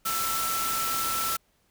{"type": "tone in noise", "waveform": "sine", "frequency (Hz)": 1331, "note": "E6", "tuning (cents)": 16, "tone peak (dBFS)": -29, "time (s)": [0.05, 1.37], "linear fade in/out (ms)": 10, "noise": "white", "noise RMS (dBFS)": -30, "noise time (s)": [0.05, 1.37], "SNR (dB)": -2, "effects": ["pink hiss -68 dBFS RMS until 1.7 s"]}